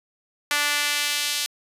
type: tone with high-pass filter sweep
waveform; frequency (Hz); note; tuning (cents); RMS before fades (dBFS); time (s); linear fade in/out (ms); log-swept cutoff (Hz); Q
sawtooth; 292.2; D4; -9; -24; 0.51-1.46; 0; 1600 to 3600; 1.1
effects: resampled to 32000 Hz